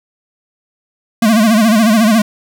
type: tone with vibrato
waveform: square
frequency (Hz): 220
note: A3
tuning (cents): 0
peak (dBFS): -8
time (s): 1.22-2.22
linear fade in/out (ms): 5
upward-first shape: sine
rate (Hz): 14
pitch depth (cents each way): 110
effects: none